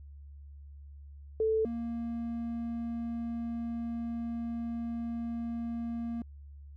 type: tone pair in turn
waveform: sine / triangle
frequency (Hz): 440 / 233.1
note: A4 / A#3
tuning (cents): 0 / 0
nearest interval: major seventh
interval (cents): 1100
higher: first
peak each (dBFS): -25 / -31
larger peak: first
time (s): 1.4-1.65 / 1.65-6.22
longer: second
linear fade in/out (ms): 2
effects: added 71 Hz sine -46 dBFS peak until 6.76 s

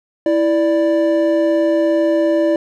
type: tone pair together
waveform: triangle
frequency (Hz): 329.6 / 587.7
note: E4 / D5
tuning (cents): 0 / +1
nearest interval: minor seventh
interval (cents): 1001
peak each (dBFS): -13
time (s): 0.26-2.56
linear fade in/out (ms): 2
effects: none

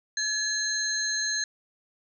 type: tone cluster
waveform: sine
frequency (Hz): 1701 / 4112 / 6420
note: G#6 / C8 / G8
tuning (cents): +41 / -31 / +40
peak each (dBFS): -30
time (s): 0.17-1.44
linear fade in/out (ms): 2
effects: none

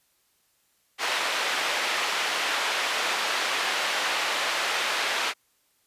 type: band-pass noise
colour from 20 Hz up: white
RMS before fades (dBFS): -27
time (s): 0.98-5.34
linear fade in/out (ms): 50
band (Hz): 560 to 3000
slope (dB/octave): 12
effects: white hiss -68 dBFS RMS until 5.86 s + resampled to 32000 Hz

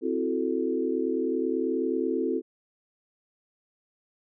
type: chord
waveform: sine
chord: F# half-diminished seventh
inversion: second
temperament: equal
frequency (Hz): 261.6 / 329.6 / 370 / 440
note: C4 / E4 / F#4 / A4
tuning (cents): 0 / 0 / 0 / 0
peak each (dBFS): -30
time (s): 0.01-2.42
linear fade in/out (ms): 50
effects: none

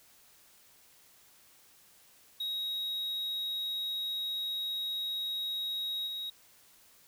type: tone with level steps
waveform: triangle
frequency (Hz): 3795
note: A#7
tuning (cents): +30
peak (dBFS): -31 / -34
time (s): 2.4-6.3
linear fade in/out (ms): 5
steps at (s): 6.06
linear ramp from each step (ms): 20
effects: white hiss -61 dBFS RMS until 7.07 s

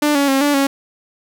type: tone with pitch steps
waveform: sawtooth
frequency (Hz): 296.4 / 281.3 / 270.1 / 289.6 / 275.5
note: D4 / C#4 / C#4 / D4 / C#4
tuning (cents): +16 / +26 / -45 / -24 / -11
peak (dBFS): -9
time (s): 0.02-0.67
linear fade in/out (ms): 5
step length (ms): 130
effects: none

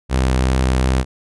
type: tone with vibrato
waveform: sawtooth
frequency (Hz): 64.4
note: C2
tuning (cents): -27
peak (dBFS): -10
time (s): 0.09-1.05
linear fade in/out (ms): 50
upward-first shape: triangle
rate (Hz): 2.7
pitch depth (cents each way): 15
effects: resampled to 24000 Hz

